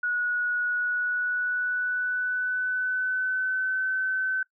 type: tone with pitch glide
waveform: sine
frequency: 1460 to 1525.5 Hz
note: F#6 to G6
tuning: -24 to -48 cents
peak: -24 dBFS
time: 0.03-4.43 s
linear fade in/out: 5 ms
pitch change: +76 cents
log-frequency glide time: 0.64-3.87 s
effects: noise-tail reverb RT60 0.1 s tail -21 dB re dry